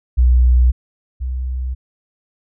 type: tone pair in turn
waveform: sine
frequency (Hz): 61.74 / 63.62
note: B1 / C2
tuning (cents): 0 / -48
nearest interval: minor second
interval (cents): 52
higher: second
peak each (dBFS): -8 / -19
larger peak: first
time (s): 0.17-0.72 / 1.2-1.75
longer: neither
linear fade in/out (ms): 20
effects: none